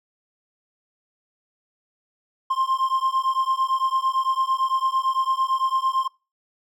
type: beating tone pair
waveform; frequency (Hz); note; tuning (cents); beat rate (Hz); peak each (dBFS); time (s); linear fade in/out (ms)
triangle; 1052 / 1060.9; C6 / C6; +9 / +24; 8.9; -21; 2.5-6.08; 10
effects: noise-tail reverb RT60 0.3 s tail -25 dB re dry

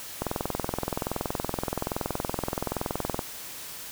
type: click train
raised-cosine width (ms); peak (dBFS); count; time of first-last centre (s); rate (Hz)
1; -13; 64; 0.22-3.192; 21.2
effects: white hiss -40 dBFS RMS until 3.91 s

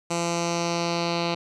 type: tone with low-pass filter sweep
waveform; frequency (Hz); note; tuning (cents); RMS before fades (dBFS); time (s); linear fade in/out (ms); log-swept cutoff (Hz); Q
10% pulse; 170.4; F3; -42; -26; 0.1-1.35; 10; 7500 to 4000; 2.6
effects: none

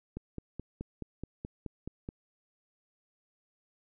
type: click train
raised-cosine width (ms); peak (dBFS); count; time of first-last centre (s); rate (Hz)
3; -25; 10; 0.17-2.089; 4.69
effects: none

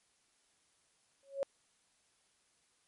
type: tone with exponential growth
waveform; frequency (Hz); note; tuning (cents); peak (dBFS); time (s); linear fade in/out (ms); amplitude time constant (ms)
sine; 551; C#5; -11; -28; 1.23-1.43; 0; 42
effects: white hiss -73 dBFS RMS until 2.87 s + MP3 48 kbps

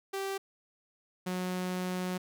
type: tone pair in turn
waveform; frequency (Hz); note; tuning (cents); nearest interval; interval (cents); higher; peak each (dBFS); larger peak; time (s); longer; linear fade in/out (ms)
sawtooth; 389.9 / 182.63; G4 / F#3; -9 / -22; octave + minor second; 1313; first; -29 / -28; second; 0.13-0.38 / 1.26-2.18; second; 10
effects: none

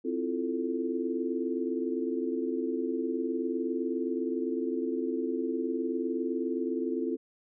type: chord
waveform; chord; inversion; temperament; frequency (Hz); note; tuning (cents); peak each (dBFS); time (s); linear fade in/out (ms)
sine; F major seventh; second; equal; 261.6 / 329.6 / 349.2 / 440; C4 / E4 / F4 / A4; 0 / 0 / 0 / 0; -33 / -34 / -34 / -35; 0.04-7.17; 20
effects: none

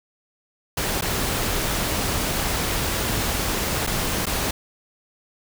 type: noise with dropouts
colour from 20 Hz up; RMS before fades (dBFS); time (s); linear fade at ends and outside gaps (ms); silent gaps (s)
pink; -24; 0.77-4.51; 5; 1.011-1.021 / 3.867-3.872 / 4.257-4.266
effects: none

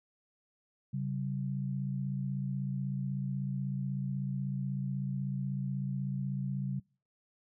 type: tone pair together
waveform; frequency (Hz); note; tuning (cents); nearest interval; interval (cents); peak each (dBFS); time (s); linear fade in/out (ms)
sine; 135.7 / 191.91; C#3 / G3; -36 / -36; tritone; 600; -33 / -37; 0.93-6.8; 10
effects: noise-tail reverb RT60 0.4 s tail -26 dB re dry

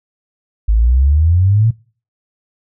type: exponential sweep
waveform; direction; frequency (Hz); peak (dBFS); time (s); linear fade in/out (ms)
sine; up; 51.2 to 116.54; -8; 0.68-1.71; 10
effects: noise-tail reverb RT60 0.4 s tail -23 dB re dry

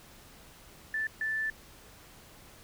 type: tone bursts at uneven times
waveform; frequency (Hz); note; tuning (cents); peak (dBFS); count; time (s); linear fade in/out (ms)
sine; 1760; A6; 0; -29; 2; 0.94-1.07 / 1.21-1.5; 2
effects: pink hiss -54 dBFS RMS until 2.63 s

